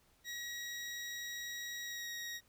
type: tone with pitch glide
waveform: 20% pulse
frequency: 1908 to 1889.4 Hz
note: A#6 to A#6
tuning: +40 to +23 cents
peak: -36 dBFS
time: 0.24-2.41 s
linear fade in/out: 50 ms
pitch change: -17 cents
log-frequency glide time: 1.83-2.1 s
effects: pink hiss -70 dBFS RMS until 2.48 s